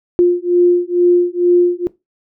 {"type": "beating tone pair", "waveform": "sine", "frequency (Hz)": [351.6, 353.8], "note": ["F4", "F4"], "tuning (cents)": [12, 23], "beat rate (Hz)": 2.2, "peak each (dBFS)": [-12, -12], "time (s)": [0.19, 1.87], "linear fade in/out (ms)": 0, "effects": ["noise-tail reverb RT60 0.2 s tail -19 dB re dry"]}